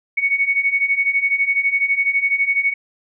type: beating tone pair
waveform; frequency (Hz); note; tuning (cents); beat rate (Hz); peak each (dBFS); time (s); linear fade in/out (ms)
sine; 2217 / 2229; C#7 / C#7; 0 / +9; 12; -20 / -17; 0.17-2.74; 10
effects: none